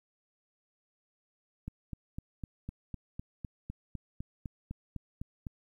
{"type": "click train", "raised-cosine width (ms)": 5, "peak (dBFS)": -26, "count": 16, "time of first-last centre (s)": [1.68, 5.468], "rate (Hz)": 3.96, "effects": ["11-bit"]}